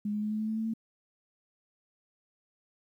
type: tone with pitch steps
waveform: sine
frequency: 207.7 / 210 / 212.3 / 214.7 / 217 / 219.4 / 221.8 / 224.3 Hz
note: G#3 / G#3 / G#3 / A3 / A3 / A3 / A3 / A3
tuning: 0 / +19 / +38 / -42 / -24 / -5 / +14 / +34 cents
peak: -29 dBFS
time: 0.05-0.738 s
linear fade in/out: 5 ms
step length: 86 ms
effects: 11-bit